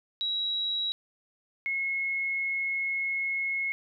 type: tone pair in turn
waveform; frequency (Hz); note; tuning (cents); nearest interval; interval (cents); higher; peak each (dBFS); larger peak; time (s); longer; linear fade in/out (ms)
sine; 3872 / 2173; B7 / C#7; -35 / -35; minor seventh; 1000; first; -27; neither; 0.21-0.92 / 1.66-3.72; second; 0
effects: none